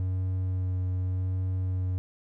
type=tone with vibrato; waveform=triangle; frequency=92.5 Hz; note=F#2; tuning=in tune; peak=-24 dBFS; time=0-1.98 s; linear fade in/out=0 ms; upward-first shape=sine; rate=0.86 Hz; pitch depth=11 cents each way; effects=none